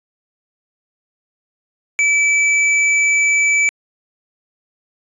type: tone with hard clipping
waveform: sine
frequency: 2308 Hz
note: D7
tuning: 31 cents flat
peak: -13 dBFS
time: 1.99-3.69 s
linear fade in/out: 0 ms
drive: 16 dB
effects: resampled to 22050 Hz